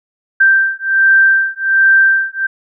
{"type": "beating tone pair", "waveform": "sine", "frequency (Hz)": [1568, 1569.3], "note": ["G6", "G6"], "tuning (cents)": [0, 1], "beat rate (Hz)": 1.3, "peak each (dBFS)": -11, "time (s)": [0.4, 2.47], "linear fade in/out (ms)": 10, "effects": []}